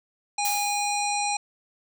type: harmonic tone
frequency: 819 Hz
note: G#5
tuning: 24 cents flat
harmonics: 1 / 3 / 5 / 7 / 9 / 10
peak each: -26 / -31 / -33 / -34 / -36 / -36 dBFS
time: 0.38-1.37 s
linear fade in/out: 5 ms
type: noise with exponential decay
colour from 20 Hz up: blue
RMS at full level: -28 dBFS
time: 0.45-1.19 s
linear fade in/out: 0 ms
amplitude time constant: 160 ms
effects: none